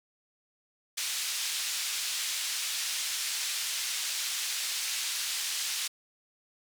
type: band-pass noise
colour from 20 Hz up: pink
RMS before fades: -33 dBFS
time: 0.97-5.88 s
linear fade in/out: 10 ms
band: 3100 to 9400 Hz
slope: 12 dB/octave
effects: none